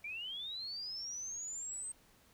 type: linear sweep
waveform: sine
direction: up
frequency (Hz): 2294 to 8350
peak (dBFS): -40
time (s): 0.04-1.92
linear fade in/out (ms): 5
effects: pink hiss -66 dBFS RMS until 2.33 s